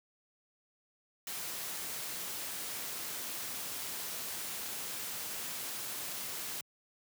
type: noise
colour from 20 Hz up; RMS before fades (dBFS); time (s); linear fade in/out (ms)
white; -40; 1.27-6.61; 2
effects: high-pass 100 Hz 12 dB/octave